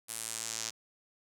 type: tone with band-pass filter sweep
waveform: sawtooth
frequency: 112.9 Hz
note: A2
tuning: 45 cents sharp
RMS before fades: -39 dBFS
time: 0.08-0.71 s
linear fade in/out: 20 ms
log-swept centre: 10000 to 6100 Hz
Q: 2.2
effects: none